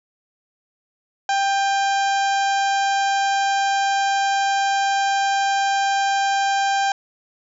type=harmonic tone with a mistuned harmonic; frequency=789 Hz; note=G5; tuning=11 cents sharp; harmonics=1 / 2 / 3 / 4 / 5 / 6 / 7 / 8 / 9; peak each=-18 / -25 / -33 / -32 / -36 / -38 / -36 / -37 / -38 dBFS; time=1.29-6.92 s; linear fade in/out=2 ms; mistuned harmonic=3; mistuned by=+39 cents; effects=none